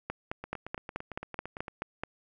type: two click trains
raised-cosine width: 0.5 ms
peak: -24 / -18 dBFS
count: 12 / 10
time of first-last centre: 0.44-1.682 / 0.1-2.035 s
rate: 8.86 / 4.65 Hz
effects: none